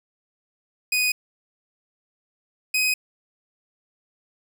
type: tone pair in turn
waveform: sawtooth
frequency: 2489 / 2514 Hz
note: D#7 / D#7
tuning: 0 / +17 cents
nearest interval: unison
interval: 17 cents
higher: second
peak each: -16 / -16 dBFS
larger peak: neither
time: 0.92-1.12 / 2.74-2.94 s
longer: neither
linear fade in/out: 5 ms
effects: none